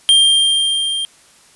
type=tone with level ramp; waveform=square; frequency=3187 Hz; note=G7; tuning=28 cents sharp; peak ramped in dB=-7 to -19 dBFS; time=0.09-1.05 s; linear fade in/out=0 ms; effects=white hiss -48 dBFS RMS until 1.55 s + resampled to 24000 Hz